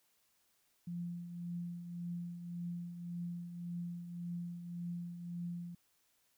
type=tone with tremolo; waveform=sine; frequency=173.4 Hz; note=F3; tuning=12 cents flat; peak=-37 dBFS; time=0.87-5.75 s; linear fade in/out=5 ms; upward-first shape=triangle; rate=1.8 Hz; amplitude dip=60%; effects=white hiss -75 dBFS RMS until 6.37 s